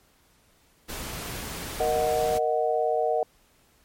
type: noise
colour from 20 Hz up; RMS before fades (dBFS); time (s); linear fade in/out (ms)
pink; -35; 0.88-2.39; 20
type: chord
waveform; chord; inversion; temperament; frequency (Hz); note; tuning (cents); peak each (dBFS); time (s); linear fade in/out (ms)
sine; D# minor; second; equal; 466.2 / 622.3 / 740; A#4 / D#5 / F#5; 0 / 0 / 0; -26; 1.8-3.23; 2
effects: pink hiss -62 dBFS RMS until 3.84 s + MP3 64 kbps